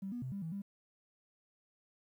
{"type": "tone with pitch steps", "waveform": "triangle", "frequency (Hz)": [194, 242.7, 129.2, 198.9, 162.7, 199.1], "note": ["G3", "B3", "C3", "G3", "E3", "G3"], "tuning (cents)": [-18, -30, -21, 25, -22, 27], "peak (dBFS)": -34, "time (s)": [0.02, 0.62], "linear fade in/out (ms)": 10, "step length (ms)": 100, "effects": ["tanh soft clip ceiling -36 dBFS", "12-bit"]}